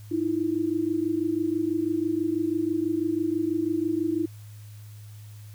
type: tone pair together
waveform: sine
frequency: 311.1 / 337.2 Hz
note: D#4 / E4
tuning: 0 / +39 cents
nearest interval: minor second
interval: 139 cents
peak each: -26 dBFS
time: 0.11-4.26 s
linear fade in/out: 10 ms
effects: added 105 Hz sine -41 dBFS peak until 5.54 s + white hiss -56 dBFS RMS until 5.54 s